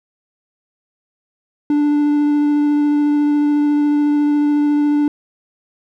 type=tone with vibrato; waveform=triangle; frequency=293.7 Hz; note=D4; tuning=in tune; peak=-10 dBFS; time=1.7-5.08 s; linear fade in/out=2 ms; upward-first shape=triangle; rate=14 Hz; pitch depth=11 cents each way; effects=none